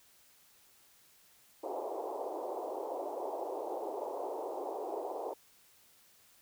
pink band-pass noise, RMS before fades -39 dBFS, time 1.63-5.34 s, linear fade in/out 10 ms, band 350 to 920 Hz, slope 48 dB/octave, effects white hiss -64 dBFS RMS until 6.41 s

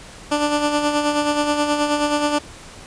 15% pulse tone with tremolo, 294.7 Hz, D4, 6 cents sharp, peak -9 dBFS, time 0.31-2.39 s, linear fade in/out 10 ms, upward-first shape sine, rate 9.4 Hz, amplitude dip 50%, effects pink hiss -40 dBFS RMS until 2.86 s + resampled to 22050 Hz

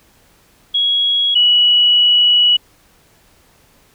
sine tone pair in turn, 3322 / 2933 Hz, G#7 / F#7, 0 / -16 cents, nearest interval major second, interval 216 cents, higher first, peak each -12 / -8 dBFS, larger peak second, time 0.74-1.35 / 1.35-2.57 s, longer second, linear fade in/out 10 ms, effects pink hiss -52 dBFS RMS until 3.94 s

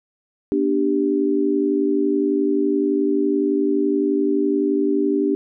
sine chord, G major, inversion first, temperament equal with one note detuned, 242 / 293.7 / 392 Hz, B3 / D4 / G4, -35 / 0 / 0 cents, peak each -25 / -19 / -20 dBFS, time 0.52-5.35 s, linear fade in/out 0 ms, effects none

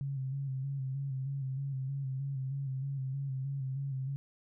sine tone with vibrato, 135.3 Hz, C#3, 42 cents flat, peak -33 dBFS, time 0.01-4.16 s, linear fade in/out 0 ms, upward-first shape square, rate 3.2 Hz, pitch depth 41 cents each way, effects none

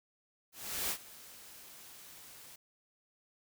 white noise with ADSR envelope, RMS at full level -34 dBFS, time 0.52-2.56 s, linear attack 380 ms, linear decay 75 ms, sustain -19 dB, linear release 7 ms, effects none

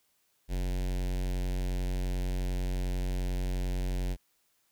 square tone with notch filter, 45.66 Hz, F#1, 22 cents flat, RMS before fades -31 dBFS, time 0.48-4.17 s, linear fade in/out 50 ms, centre 1200 Hz, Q 1.2, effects white hiss -72 dBFS RMS until 4.71 s

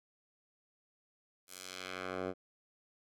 10% pulse tone with band-pass filter sweep, 92.5 Hz, F#2, in tune, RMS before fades -42 dBFS, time 1.47-2.34 s, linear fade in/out 50 ms, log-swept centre 12000 to 480 Hz, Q 0.8, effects none

